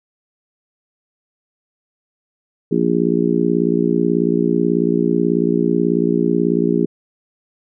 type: harmonic tone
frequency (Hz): 58.27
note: A#1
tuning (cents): 0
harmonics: 3 / 4 / 5 / 6 / 7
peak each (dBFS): -20 / -20 / -20 / -20 / -20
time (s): 2.71-6.86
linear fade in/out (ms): 10
effects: none